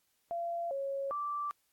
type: tone with pitch steps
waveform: sine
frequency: 684 / 550 / 1169 Hz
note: F5 / C#5 / D6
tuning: -36 / -14 / -8 cents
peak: -33 dBFS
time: 0.31-1.51 s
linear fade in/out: 0 ms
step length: 400 ms
effects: white hiss -75 dBFS RMS until 1.72 s + AAC 64 kbps